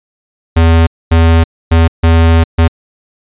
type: tone bursts at uneven times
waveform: square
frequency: 82.41 Hz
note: E2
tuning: in tune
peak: -5 dBFS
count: 5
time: 0.56-0.87 / 1.11-1.44 / 1.71-1.88 / 2.03-2.44 / 2.58-2.68 s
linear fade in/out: 10 ms
effects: resampled to 8000 Hz